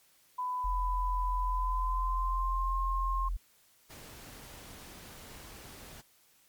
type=tone with pitch glide; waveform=sine; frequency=1000 to 1065.6 Hz; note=B5 to C6; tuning=+21 to +31 cents; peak=-31 dBFS; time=0.38-3.29 s; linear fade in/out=10 ms; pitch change=+110 cents; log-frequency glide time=1.39-2.78 s
type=tone; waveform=sine; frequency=42.91 Hz; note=F1; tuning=30 cents flat; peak=-30 dBFS; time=0.64-3.37 s; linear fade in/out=10 ms
type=noise; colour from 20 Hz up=pink; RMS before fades=-49 dBFS; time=3.89-6.02 s; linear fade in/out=20 ms
effects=white hiss -65 dBFS RMS until 6.48 s + MP3 96 kbps